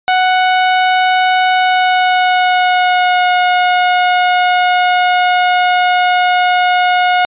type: tone with pitch glide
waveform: sawtooth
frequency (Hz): 740 to 723.5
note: F#5 to F#5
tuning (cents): 0 to -39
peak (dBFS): -5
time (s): 0.08-7.25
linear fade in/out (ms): 0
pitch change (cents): -39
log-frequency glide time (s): 1.52-3.31
effects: resampled to 8000 Hz